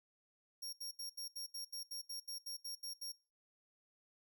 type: tone bursts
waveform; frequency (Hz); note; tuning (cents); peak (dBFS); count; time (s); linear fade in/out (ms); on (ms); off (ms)
sawtooth; 5570; F8; -5; -40; 14; 0.62-3.122; 10; 110; 74
effects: noise-tail reverb RT60 0.4 s tail -25 dB re dry